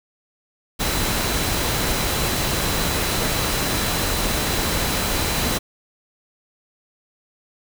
sine tone in noise, 4001 Hz, B7, 22 cents sharp, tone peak -33 dBFS, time 0.79-5.59 s, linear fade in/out 20 ms, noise pink, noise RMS -22 dBFS, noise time 0.79-5.59 s, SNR -14 dB, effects none

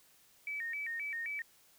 sine tone with vibrato, 2060 Hz, C7, 28 cents flat, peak -36 dBFS, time 0.47-1.42 s, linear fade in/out 2 ms, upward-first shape square, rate 3.8 Hz, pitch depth 190 cents each way, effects white hiss -65 dBFS RMS until 1.78 s

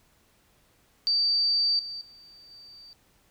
sine tone with level steps, 4634 Hz, D8, 24 cents flat, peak -21 / -34 / -49 / -46 dBFS, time 1.07-2.93 s, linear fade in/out 0 ms, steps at 1.79 / 2.01 / 2.51 s, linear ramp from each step 2 ms, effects pink hiss -64 dBFS RMS until 3.3 s

